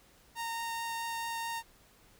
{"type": "tone with vibrato", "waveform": "sawtooth", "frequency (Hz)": 922, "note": "A#5", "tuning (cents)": -19, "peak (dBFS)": -31, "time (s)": [0.35, 1.63], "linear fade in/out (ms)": 50, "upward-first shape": "triangle", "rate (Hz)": 4.6, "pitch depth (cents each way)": 8, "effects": ["pink hiss -62 dBFS RMS until 2.19 s"]}